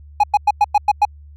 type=tone bursts; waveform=triangle; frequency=830.6 Hz; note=G#5; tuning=in tune; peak=-7 dBFS; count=7; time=0.2-1.052 s; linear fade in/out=5 ms; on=36 ms; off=100 ms; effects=added 73 Hz sine -38 dBFS peak until 1.36 s